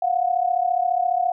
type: tone pair together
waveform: sine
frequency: 700.4 / 735 Hz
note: F5 / F#5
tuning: +5 / -12 cents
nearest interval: minor second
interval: 83 cents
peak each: -21 dBFS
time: 0.02-1.32 s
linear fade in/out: 5 ms
effects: none